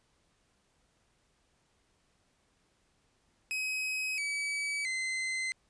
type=tone with pitch steps; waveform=40% pulse; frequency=2537 / 2286 / 2061 Hz; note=D#7 / D7 / C7; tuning=+33 / -47 / -27 cents; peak=-31 dBFS; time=3.51-5.52 s; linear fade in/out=0 ms; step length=670 ms; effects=pink hiss -72 dBFS RMS until 5.69 s + resampled to 22050 Hz